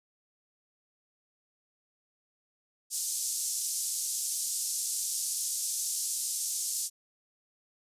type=band-pass noise; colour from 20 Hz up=pink; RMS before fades=-33 dBFS; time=2.9-6.9 s; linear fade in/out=50 ms; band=5900 to 11000 Hz; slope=24 dB/octave; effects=resampled to 32000 Hz